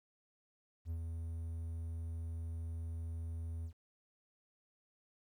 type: tone with ADSR envelope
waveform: triangle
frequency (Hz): 82.41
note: E2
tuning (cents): 0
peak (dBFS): -34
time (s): 0.85-3.73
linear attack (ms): 55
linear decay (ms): 75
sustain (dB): -3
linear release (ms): 78
effects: 12-bit